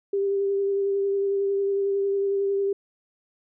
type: tone with vibrato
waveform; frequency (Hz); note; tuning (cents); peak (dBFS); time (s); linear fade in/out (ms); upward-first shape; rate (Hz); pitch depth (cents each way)
sine; 396.2; G4; +18; -21; 0.13-2.73; 5; sine; 11; 16
effects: none